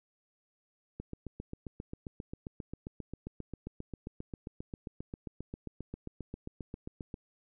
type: click train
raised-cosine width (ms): 3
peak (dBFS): -27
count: 47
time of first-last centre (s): 1-7.142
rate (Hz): 7.49
effects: none